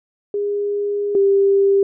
sine tone pair in turn, 408.3 / 395.3 Hz, G#4 / G4, -29 / +15 cents, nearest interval minor second, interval 56 cents, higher first, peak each -18 / -11 dBFS, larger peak second, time 0.34-1.15 / 1.15-1.83 s, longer first, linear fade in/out 2 ms, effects none

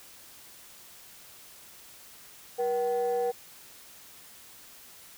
sine tone pair together, 479.5 / 763.4 Hz, A#4 / G5, +49 / -46 cents, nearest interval minor sixth, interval 805 cents, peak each -25 / -30 dBFS, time 2.58-3.32 s, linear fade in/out 20 ms, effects tanh soft clip ceiling -21 dBFS + white hiss -51 dBFS RMS until 5.17 s

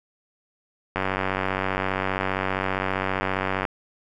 click train, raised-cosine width 0.5 ms, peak -9 dBFS, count 257, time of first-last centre 0.96-3.652 s, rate 95.1 Hz, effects none

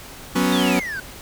sawtooth chord, F# suspended fourth, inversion none, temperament equal, 185 / 246.9 / 277.2 Hz, F#3 / B3 / C#4, 0 / 0 / 0 cents, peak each -17 dBFS, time 0.35-0.8 s, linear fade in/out 10 ms
triangle exponential sweep, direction down, 3729 to 1477 Hz, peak -24 dBFS, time 0.52-1 s, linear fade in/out 5 ms
effects pink hiss -39 dBFS RMS until 1.21 s

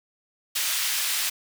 pink high-pass noise, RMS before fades -26 dBFS, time 0.55-1.3 s, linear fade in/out 10 ms, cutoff 2300 Hz, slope 12 dB/octave, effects none

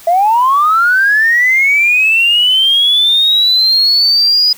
sine linear sweep, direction up, 659.3 to 4975 Hz, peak -6 dBFS, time 0.07-4.53 s, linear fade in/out 5 ms, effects tanh soft clip ceiling -2 dBFS + white hiss -37 dBFS RMS until 4.57 s

